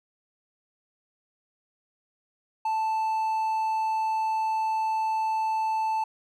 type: tone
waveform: triangle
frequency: 880 Hz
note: A5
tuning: in tune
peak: -22 dBFS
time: 2.65-6.04 s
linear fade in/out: 5 ms
effects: none